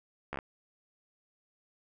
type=slowing click train; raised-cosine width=0.5 ms; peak=-21 dBFS; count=5; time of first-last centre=0.33-0.389 s; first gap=14 ms; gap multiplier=1.03; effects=none